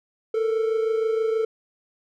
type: tone pair together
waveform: triangle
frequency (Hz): 442.4 / 468.7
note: A4 / A#4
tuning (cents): +9 / +9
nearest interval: minor second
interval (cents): 100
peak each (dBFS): -19 / -27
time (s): 0.34-1.45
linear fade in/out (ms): 5
effects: none